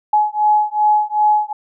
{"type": "beating tone pair", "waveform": "sine", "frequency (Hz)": [844, 846.6], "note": ["G#5", "G#5"], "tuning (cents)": [28, 33], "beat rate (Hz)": 2.6, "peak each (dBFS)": [-15, -15], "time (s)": [0.13, 1.53], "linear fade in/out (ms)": 5, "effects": []}